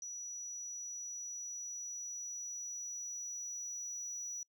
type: tone with level ramp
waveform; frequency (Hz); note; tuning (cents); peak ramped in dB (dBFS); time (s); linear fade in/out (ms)
sine; 5870; F#8; -15; -41 to -38; 0.02-4.43; 2
effects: noise-tail reverb RT60 0.1 s tail -26 dB re dry + tanh soft clip ceiling -38 dBFS